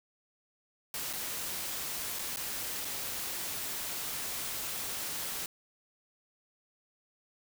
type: noise with dropouts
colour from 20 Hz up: white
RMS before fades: -37 dBFS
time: 0.94-5.46 s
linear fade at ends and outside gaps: 1 ms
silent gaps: 1.13-1.134 / 2.188-2.192 / 2.361-2.37 / 2.848-2.852 s
effects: none